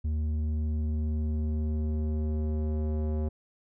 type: tone with low-pass filter sweep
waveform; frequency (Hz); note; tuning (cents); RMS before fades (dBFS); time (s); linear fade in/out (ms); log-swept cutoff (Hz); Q
square; 76.8; D#2; -22; -29; 0.04-3.29; 10; 160 to 520; 1.1
effects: none